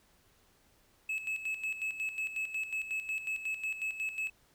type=tone with tremolo; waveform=triangle; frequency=2593 Hz; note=E7; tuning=29 cents flat; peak=-30 dBFS; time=1.09-4.3 s; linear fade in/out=5 ms; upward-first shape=square; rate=5.5 Hz; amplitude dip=65%; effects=pink hiss -67 dBFS RMS until 4.54 s